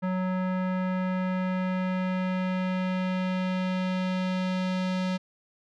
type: tone with low-pass filter sweep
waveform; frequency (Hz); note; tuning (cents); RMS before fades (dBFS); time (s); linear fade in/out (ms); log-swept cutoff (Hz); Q
square; 185; F#3; 0; -28; 0.02-5.18; 20; 1500 to 4300; 1.2
effects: none